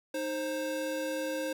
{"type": "tone pair together", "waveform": "square", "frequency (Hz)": [310, 529], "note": ["D#4", "C5"], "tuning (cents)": [-6, 19], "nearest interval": "major sixth", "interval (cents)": 925, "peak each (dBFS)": [-37, -34], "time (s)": [0.14, 1.53], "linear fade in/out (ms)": 5, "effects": []}